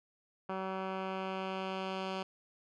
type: tone with low-pass filter sweep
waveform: 10% pulse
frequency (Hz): 189.8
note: F#3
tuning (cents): +44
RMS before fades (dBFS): -38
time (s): 0.49-2.23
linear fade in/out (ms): 5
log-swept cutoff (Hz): 1700 to 3900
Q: 1.3
effects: none